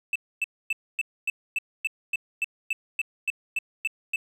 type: tone bursts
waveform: triangle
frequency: 2639 Hz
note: E7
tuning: 1 cent sharp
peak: -21 dBFS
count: 15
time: 0.13-4.16 s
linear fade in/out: 2 ms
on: 26 ms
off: 260 ms
effects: none